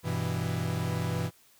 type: chord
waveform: 45% pulse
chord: E minor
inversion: first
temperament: equal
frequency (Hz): 98 / 123.47 / 164.81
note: G2 / B2 / E3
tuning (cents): 0 / 0 / 0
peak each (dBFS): -34 / -33 / -32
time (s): 0.03-1.31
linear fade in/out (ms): 50
effects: white hiss -61 dBFS RMS until 1.59 s